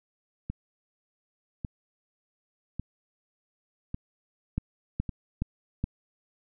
two click trains, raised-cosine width 5 ms, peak -20 / -15 dBFS, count 5 / 4, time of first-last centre 0.5-5.092 / 4.58-5.841 s, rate 0.871 / 2.38 Hz, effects none

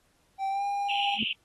triangle tone with pitch glide, 778 to 805 Hz, G5 to G5, -13 to +46 cents, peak -25 dBFS, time 0.38-1.19 s, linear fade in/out 50 ms, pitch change +59 cents, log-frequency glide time 0.49-0.64 s
white band-pass noise, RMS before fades -31 dBFS, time 0.89-1.33 s, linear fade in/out 5 ms, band 2600 to 3100 Hz, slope 96 dB/octave
sine tone with exponential growth, 216.5 Hz, A3, 28 cents flat, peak -23 dBFS, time 1.14-1.23 s, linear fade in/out 2 ms, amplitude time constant 18 ms
effects pink hiss -68 dBFS RMS until 1.44 s + AAC 32 kbps

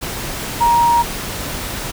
sine tone in noise, 942 Hz, A#5, 18 cents sharp, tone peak -10 dBFS, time 0.6-1.03 s, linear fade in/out 20 ms, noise pink, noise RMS -25 dBFS, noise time 0.01-1.92 s, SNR +12 dB, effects none

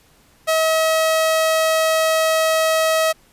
sawtooth tone, 640 Hz, D#5, 49 cents sharp, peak -11 dBFS, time 0.47-3.13 s, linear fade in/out 20 ms, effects pink hiss -54 dBFS RMS until 3.32 s + resampled to 32000 Hz

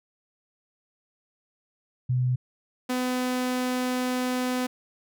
sine / sawtooth tone pair in turn, 126 / 252 Hz, B2 / B3, +35 / +35 cents, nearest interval octave, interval 1200 cents, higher second, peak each -21 dBFS, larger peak neither, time 2.09-2.36 / 2.89-4.67 s, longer second, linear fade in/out 10 ms, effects none

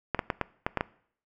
clicks, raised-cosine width 0.5 ms, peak -11 dBFS, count 7, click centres 0.147 / 0.192 / 0.302 / 0.413 / 0.665 / 0.773 / 0.809 s, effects noise-tail reverb RT60 0.6 s tail -21 dB re dry

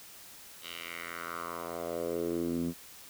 10% pulse tone with band-pass filter sweep, 84.9 Hz, F2, 48 cents flat, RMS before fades -36 dBFS, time 0.61-2.74 s, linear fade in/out 50 ms, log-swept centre 3400 to 210 Hz, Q 2.7, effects white hiss -51 dBFS RMS until 3.09 s

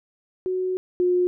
sine tone pair in turn, 370 / 359.1 Hz, F#4 / F4, 0 / +48 cents, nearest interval minor second, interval 52 cents, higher first, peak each -22 / -17 dBFS, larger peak second, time 0.46-0.77 / 1-1.27 s, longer first, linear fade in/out 0 ms, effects none

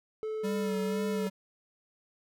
triangle tone, 434.9 Hz, A4, 20 cents flat, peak -30 dBFS, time 0.23-1.27 s, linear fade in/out 0 ms
square tone with vibrato, 194.9 Hz, G3, 10 cents flat, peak -32 dBFS, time 0.43-1.3 s, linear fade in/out 20 ms, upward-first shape sine, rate 2 Hz, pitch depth 35 cents each way
effects none

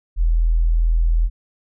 sine tone, 41.2 Hz, E1, in tune, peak -13 dBFS, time 0.16-1.3 s, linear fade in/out 50 ms, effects none

